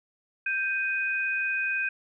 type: tone pair together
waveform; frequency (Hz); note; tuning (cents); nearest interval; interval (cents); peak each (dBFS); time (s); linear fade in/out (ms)
sine; 1571 / 2494; G6 / D#7; +3 / +3; minor sixth; 800; -28 / -28; 0.46-1.89; 5
effects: none